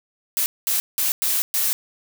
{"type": "noise bursts at uneven times", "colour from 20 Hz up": "blue", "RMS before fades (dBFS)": -21, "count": 5, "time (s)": [[0.37, 0.46], [0.67, 0.8], [0.98, 1.12], [1.22, 1.42], [1.54, 1.73]], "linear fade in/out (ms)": 0, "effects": []}